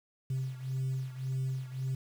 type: beating tone pair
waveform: sine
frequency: 130.81 / 132.61 Hz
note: C3 / C3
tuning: 0 / +24 cents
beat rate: 1.8 Hz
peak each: -32 / -35 dBFS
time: 0.3-1.95 s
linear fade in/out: 5 ms
effects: tanh soft clip ceiling -28 dBFS + 9-bit